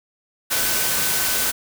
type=tone in noise; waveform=sine; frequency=1515 Hz; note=F#6; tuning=40 cents sharp; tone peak=-32 dBFS; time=0.5-1.52 s; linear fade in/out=20 ms; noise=white; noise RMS=-21 dBFS; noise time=0.5-1.52 s; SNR=-14 dB; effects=none